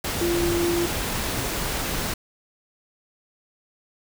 sine tone in noise, 344 Hz, F4, 26 cents flat, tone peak -21 dBFS, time 0.21-0.86 s, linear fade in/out 5 ms, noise pink, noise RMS -27 dBFS, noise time 0.04-2.14 s, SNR +3 dB, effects none

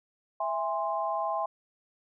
sine chord, E augmented, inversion none, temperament equal with one note detuned, 659.3 / 818.7 / 1046.5 Hz, E5 / G#5 / B#5, 0 / -25 / 0 cents, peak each -32 dBFS, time 0.4-1.46 s, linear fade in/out 5 ms, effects none

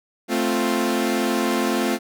sawtooth chord, F major, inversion first, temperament equal, 220 / 261.6 / 349.2 Hz, A3 / C4 / F4, 0 / 0 / 0 cents, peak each -20 dBFS, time 0.28-1.99 s, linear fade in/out 50 ms, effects none

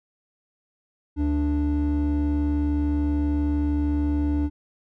triangle tone pair together, 73.42 / 293.2 Hz, D2 / D4, 0 / -3 cents, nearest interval 2 octaves, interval 2397 cents, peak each -20 dBFS, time 1.16-4.5 s, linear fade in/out 50 ms, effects tanh soft clip ceiling -15 dBFS

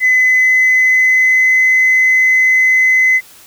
sine tone with pitch glide, 2021 to 2036 Hz, B6 to C7, +39 to -48 cents, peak -6 dBFS, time 0-3.21 s, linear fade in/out 50 ms, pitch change +13 cents, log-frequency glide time 0.16-1.61 s, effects tanh soft clip ceiling -4 dBFS + white hiss -41 dBFS RMS until 3.46 s

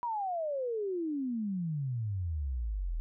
sine exponential sweep, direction down, 981 to 38.64 Hz, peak -31 dBFS, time 0.03-3 s, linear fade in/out 0 ms, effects none

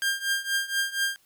sawtooth tone with tremolo, 1600 Hz, G6, 35 cents sharp, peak -18 dBFS, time 0.02-1.16 s, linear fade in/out 0 ms, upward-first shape triangle, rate 4.2 Hz, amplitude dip 90%, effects white hiss -63 dBFS RMS until 1.25 s

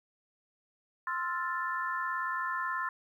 sine chord, F major seventh, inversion second, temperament equal, 1046.5 / 1318.5 / 1396.9 / 1760 Hz, C6 / E6 / F6 / A6, 0 / 0 / 0 / 0 cents, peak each -34 / -39 / -39 / -36 dBFS, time 1.07-2.89 s, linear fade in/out 2 ms, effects 11-bit

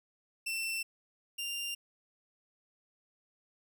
sawtooth tone pair in turn, 2685 / 2791 Hz, E7 / F7, +31 / -2 cents, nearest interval minor second, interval 67 cents, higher second, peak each -30 / -32 dBFS, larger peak first, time 0.46-0.83 / 1.38-1.75 s, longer neither, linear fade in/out 10 ms, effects none

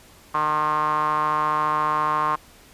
sawtooth tone with band-pass filter, 152.4 Hz, D#3, 36 cents flat, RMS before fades -22 dBFS, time 0.34-2.36 s, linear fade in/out 10 ms, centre 1100 Hz, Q 7.9, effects pink hiss -50 dBFS RMS until 2.73 s + resampled to 32000 Hz

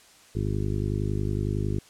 harmonic tone, 50.9 Hz, G#1, 34 cents flat, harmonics 1 / 2 / 3 / 4 / 5 / 6 / 7 / 8, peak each -31 / -28 / -32 / -36 / -37 / -39 / -35 / -38 dBFS, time 0.35-1.79 s, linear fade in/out 5 ms, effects white hiss -54 dBFS RMS until 1.89 s + low-pass 9000 Hz 12 dB/octave

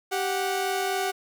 sawtooth tone pair together, 389.8 / 735.8 Hz, G4 / F#5, -10 / -10 cents, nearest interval major seventh, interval 1100 cents, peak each -24 dBFS, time 0.11-1.12 s, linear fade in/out 20 ms, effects none

